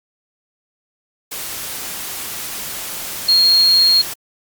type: tone in noise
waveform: sine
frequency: 4259 Hz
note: C8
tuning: 30 cents sharp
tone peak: -9 dBFS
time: 3.28-4.02 s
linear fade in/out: 10 ms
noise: white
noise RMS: -27 dBFS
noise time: 1.31-4.14 s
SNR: +15 dB
effects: Opus 48 kbps